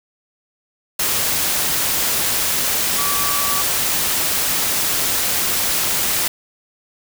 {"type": "tone in noise", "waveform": "sine", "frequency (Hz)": 1149, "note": "D6", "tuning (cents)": -38, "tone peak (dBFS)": -24, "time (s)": [2.98, 3.62], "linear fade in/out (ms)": 5, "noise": "white", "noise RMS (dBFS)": -19, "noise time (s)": [0.99, 6.28], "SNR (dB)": -8, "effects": []}